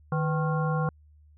harmonic tone with a mistuned harmonic, 154.6 Hz, D#3, 11 cents flat, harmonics 1 / 3 / 5 / 7 / 9, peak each -25 / -33 / -35 / -34 / -37 dBFS, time 0.12-0.89 s, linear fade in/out 2 ms, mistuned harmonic 3, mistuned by +120 cents, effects added 75 Hz sine -53 dBFS peak until 1.37 s

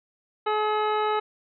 harmonic tone, 426.1 Hz, G#4, 44 cents sharp, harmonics 1 / 2 / 3 / 4 / 5 / 6 / 7 / 9, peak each -26 / -26 / -28 / -39 / -39 / -43 / -42 / -41 dBFS, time 0.46-1.2 s, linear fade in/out 10 ms, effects none

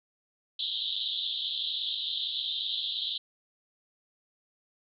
pink band-pass noise, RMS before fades -33 dBFS, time 0.59-3.18 s, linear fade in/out 5 ms, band 3200 to 4000 Hz, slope 96 dB/octave, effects none

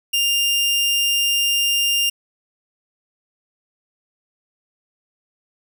sawtooth tone, 2800 Hz, F7, 4 cents sharp, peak -13 dBFS, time 0.13-2.1 s, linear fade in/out 10 ms, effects none

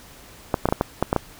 clicks, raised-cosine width 1 ms, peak -4 dBFS, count 8, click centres 0.542 / 0.656 / 0.688 / 0.725 / 0.811 / 1.026 / 1.129 / 1.163 s, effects pink hiss -46 dBFS RMS until 1.39 s

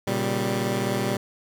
15% pulse chord, G diminished, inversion first, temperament equal with one note detuned, 118.58 / 138.59 / 196 Hz, Bb2 / Db3 / G3, +30 / 0 / 0 cents, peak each -21 / -25 / -20 dBFS, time 0.07-1.17 s, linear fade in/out 5 ms, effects none

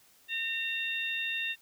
harmonic tone, 913 Hz, A#5, 36 cents flat, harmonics 2 / 3 / 4, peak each -36 / -33 / -37 dBFS, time 0.28-1.56 s, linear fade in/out 50 ms, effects white hiss -62 dBFS RMS until 1.61 s

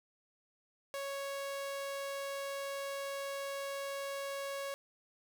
sawtooth tone, 554.4 Hz, C#5, in tune, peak -34 dBFS, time 0.94-4.74 s, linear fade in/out 0 ms, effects none

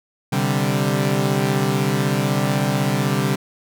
sawtooth chord, C suspended second, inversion none, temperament equal, 130.81 / 146.83 / 196 Hz, C3 / D3 / G3, 0 / 0 / 0 cents, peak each -18 dBFS, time 0.32-3.36 s, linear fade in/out 10 ms, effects none

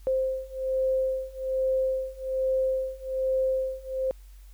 sine beating tone pair, 523.3 / 524.5 Hz, C5 / C5, 0 / +4 cents, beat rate 1.2 Hz, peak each -28 / -27 dBFS, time 0.07-4.11 s, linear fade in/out 0 ms, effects added 47 Hz sine -45 dBFS peak until 4.53 s + white hiss -62 dBFS RMS until 4.53 s

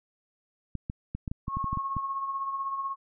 clicks, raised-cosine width 5 ms, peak -20 dBFS, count 11, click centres 0.753 / 0.899 / 1.15 / 1.278 / 1.315 / 1.481 / 1.57 / 1.643 / 1.73 / 1.773 / 1.967 s
sine tone with tremolo, 1091 Hz, C#6, 28 cents flat, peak -27 dBFS, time 1.47-2.96 s, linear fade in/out 50 ms, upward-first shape triangle, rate 16 Hz, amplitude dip 55%
effects none

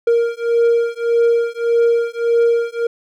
triangle beating tone pair, 466.5 / 468.2 Hz, A#4 / A#4, +1 / +8 cents, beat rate 1.7 Hz, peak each -14 dBFS, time 0.07-2.87 s, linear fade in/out 5 ms, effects none

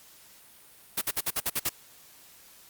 white noise bursts, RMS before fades -27 dBFS, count 8, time 0.97-1.694 s, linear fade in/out 10 ms, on 45 ms, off 52 ms, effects white hiss -54 dBFS RMS until 2.69 s + Opus 48 kbps

